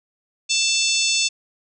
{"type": "harmonic tone with a mistuned harmonic", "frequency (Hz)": 885, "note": "A5", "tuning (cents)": 10, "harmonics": [3, 4, 5, 6, 7, 8, 9], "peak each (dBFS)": [-23, -24, -25, -26, -26, -27, -28], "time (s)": [0.49, 1.29], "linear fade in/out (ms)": 20, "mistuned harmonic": 8, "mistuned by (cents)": -67, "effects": []}